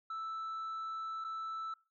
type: tone with dropouts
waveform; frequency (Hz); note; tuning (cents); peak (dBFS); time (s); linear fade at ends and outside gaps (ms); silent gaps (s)
sine; 1318.5; E6; 0; -35; 0.1-1.74; 5; 1.242-1.246
effects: noise-tail reverb RT60 0.3 s tail -24 dB re dry + tanh soft clip ceiling -37 dBFS